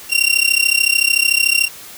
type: tone with amplitude modulation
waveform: sawtooth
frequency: 2755 Hz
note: F7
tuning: 24 cents flat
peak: -5 dBFS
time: 0.09-1.69 s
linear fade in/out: 50 ms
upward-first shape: sine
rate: 33.6 Hz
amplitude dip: 90%
effects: white hiss -36 dBFS RMS until 1.97 s